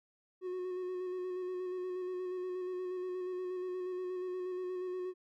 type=tone with vibrato; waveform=triangle; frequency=365.7 Hz; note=F#4; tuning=20 cents flat; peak=-34 dBFS; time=0.41-5.14 s; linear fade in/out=50 ms; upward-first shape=square; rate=8.4 Hz; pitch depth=19 cents each way; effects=none